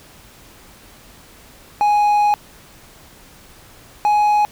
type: tone pair in turn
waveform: triangle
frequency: 830.6 / 835.9 Hz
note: G#5 / G#5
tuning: 0 / +11 cents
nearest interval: unison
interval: 11 cents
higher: second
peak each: -10 dBFS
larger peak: neither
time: 1.81-2.34 / 4.05-4.45 s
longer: first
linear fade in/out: 0 ms
effects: pink hiss -45 dBFS RMS until 4.51 s